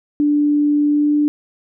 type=tone with pitch glide; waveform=sine; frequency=293.7 to 295.6 Hz; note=D4 to D4; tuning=0 to +11 cents; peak=-12 dBFS; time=0.2-1.28 s; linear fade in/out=0 ms; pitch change=+11 cents; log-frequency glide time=0.88-1.12 s; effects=none